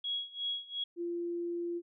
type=tone with tremolo; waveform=sine; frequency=3322 Hz; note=G#7; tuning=in tune; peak=-31 dBFS; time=0.04-0.84 s; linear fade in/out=5 ms; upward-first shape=sine; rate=2.8 Hz; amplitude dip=90%
type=tone; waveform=sine; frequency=344.6 Hz; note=F4; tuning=23 cents flat; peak=-33 dBFS; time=0.96-1.82 s; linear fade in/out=50 ms
effects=none